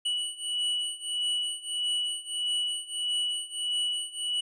square beating tone pair, 2945 / 2946.6 Hz, F#7 / F#7, -9 / -8 cents, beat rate 1.6 Hz, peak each -33 / -31 dBFS, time 0.05-4.41 s, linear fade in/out 10 ms, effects resampled to 22050 Hz

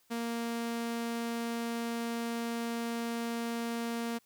sawtooth tone, 232.9 Hz, A#3, 1 cent flat, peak -29 dBFS, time 0.1-4.19 s, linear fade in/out 20 ms, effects white hiss -69 dBFS RMS until 4.25 s

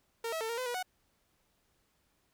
sawtooth tone with pitch steps, 459.8 / 646 / 447.5 / 465.7 / 508 / 484.6 / 738 Hz, A#4 / E5 / A4 / A#4 / B4 / B4 / F#5, -24 / -35 / +29 / -2 / +49 / -33 / -5 cents, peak -30 dBFS, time 0.24-0.828 s, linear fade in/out 5 ms, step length 84 ms, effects pink hiss -74 dBFS RMS until 2.33 s

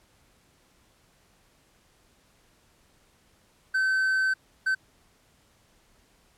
triangle tone bursts at uneven times, 1536 Hz, G6, 36 cents flat, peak -20 dBFS, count 2, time 3.74-4.34 / 4.66-4.75 s, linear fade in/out 10 ms, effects pink hiss -63 dBFS RMS until 6.37 s + low-pass 12000 Hz 12 dB/octave

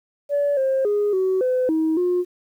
sine tone with pitch steps, 574 / 532 / 413.2 / 376.4 / 508 / 318.1 / 357.7 Hz, D5 / C5 / G#4 / F#4 / B4 / D#4 / F4, -40 / +29 / -9 / +30 / +49 / +38 / +41 cents, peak -16 dBFS, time 0.29-2.25 s, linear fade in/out 50 ms, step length 280 ms, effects tanh soft clip ceiling -14 dBFS + 9-bit

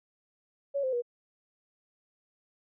sine tone with pitch steps, 560 / 519.5 / 481.9 Hz, C#5 / C5 / B4, +18 / -12 / -43 cents, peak -27 dBFS, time 0.74-1.022 s, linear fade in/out 20 ms, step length 94 ms, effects none

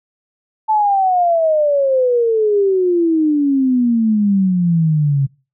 sine exponential sweep, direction down, 880 to 135.1 Hz, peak -11 dBFS, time 0.68-5.27 s, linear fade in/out 20 ms, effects noise-tail reverb RT60 0.3 s tail -22 dB re dry

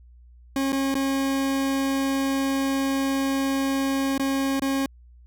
40% pulse tone with dropouts, 271.7 Hz, C#4, 35 cents flat, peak -21 dBFS, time 0.56-4.86 s, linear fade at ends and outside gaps 2 ms, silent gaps 0.722-0.728 / 0.943-0.952 / 4.179-4.196 / 4.596-4.62 s, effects added 60 Hz sine -47 dBFS peak until 5.26 s

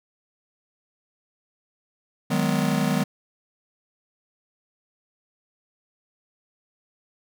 square chord, G# minor seventh, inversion second, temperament just, 155.74 / 186.89 / 207.7 / 249.2 Hz, D#3 / F#3 / G#3 / B3, +2 / +18 / 0 / +16 cents, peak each -27 dBFS, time 2.3-3.04 s, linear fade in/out 10 ms, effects none

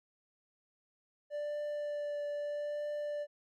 triangle tone with vibrato, 587.3 Hz, D5, in tune, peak -33 dBFS, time 1.3-3.27 s, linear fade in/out 50 ms, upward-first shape triangle, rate 0.78 Hz, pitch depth 13 cents each way, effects Opus 48 kbps

